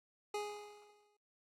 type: tone with exponential decay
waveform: 25% pulse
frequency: 415.3 Hz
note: G#4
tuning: in tune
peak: -32 dBFS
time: 0.34-1.17 s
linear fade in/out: 5 ms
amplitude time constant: 180 ms
effects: low-pass 10000 Hz 12 dB/octave + AAC 48 kbps